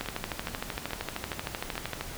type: two click trains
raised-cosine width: 0.3 ms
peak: -19 / -15 dBFS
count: 5 / 27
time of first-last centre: 0.06-1.755 / 0.01-2.01 s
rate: 2.36 / 13 Hz
effects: pink hiss -41 dBFS RMS until 2.17 s